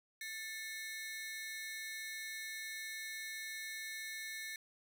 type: ring-modulated tone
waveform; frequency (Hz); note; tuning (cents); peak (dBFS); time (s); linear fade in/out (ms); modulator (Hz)
sawtooth; 1975.5; B6; 0; -36; 0.21-4.56; 2; 205
effects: none